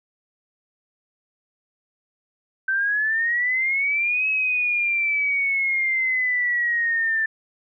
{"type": "exponential two-way sweep", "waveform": "sine", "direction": "up then down", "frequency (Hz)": [1542, 2573, 1769], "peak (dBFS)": -19, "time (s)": [2.68, 7.26], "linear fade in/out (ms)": 5, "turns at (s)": 4.28, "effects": []}